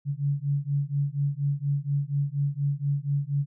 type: beating tone pair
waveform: sine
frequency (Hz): 140 / 144.2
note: C#3 / D3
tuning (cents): +18 / -31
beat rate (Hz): 4.2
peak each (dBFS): -27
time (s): 0.05-3.46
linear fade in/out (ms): 50
effects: none